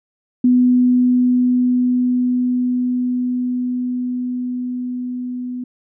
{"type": "tone with level ramp", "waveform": "sine", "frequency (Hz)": 248.9, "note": "B3", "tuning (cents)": 14, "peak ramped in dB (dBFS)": [-9, -23], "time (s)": [0.44, 5.64], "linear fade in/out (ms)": 5, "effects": []}